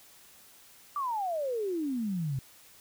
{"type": "exponential sweep", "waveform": "sine", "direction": "down", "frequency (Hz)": [1192, 126.4], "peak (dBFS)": -29, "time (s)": [0.96, 2.39], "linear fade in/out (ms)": 2, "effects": ["white hiss -56 dBFS RMS until 2.8 s"]}